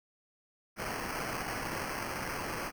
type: noise with sample-and-hold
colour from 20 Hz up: white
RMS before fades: -37 dBFS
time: 0.76-2.72 s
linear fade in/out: 50 ms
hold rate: 3675 Hz
effects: none